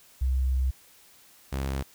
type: tone pair in turn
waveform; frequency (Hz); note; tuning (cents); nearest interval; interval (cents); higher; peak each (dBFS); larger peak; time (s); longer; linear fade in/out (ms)
sine / sawtooth; 64.9 / 67.53; C2 / C#2; -13 / -45; minor second; 68; second; -22 / -24; first; 0.21-0.71 / 1.52-1.83; first; 10
effects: white hiss -56 dBFS RMS until 1.94 s